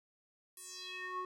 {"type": "tone with band-pass filter sweep", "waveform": "square", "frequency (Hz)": 367.9, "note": "F#4", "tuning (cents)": -10, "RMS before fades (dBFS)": -44, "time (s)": [0.57, 1.25], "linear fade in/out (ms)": 2, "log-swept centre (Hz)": [11000, 850], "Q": 3.5, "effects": []}